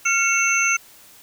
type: tone cluster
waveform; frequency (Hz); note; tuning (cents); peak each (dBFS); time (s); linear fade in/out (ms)
sine; 1386 / 2207 / 2691 / 6230; F6 / C#7 / E7 / G8; -14 / -8 / +35 / -12; -22; 0.05-0.77; 10
effects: white hiss -48 dBFS RMS until 1.22 s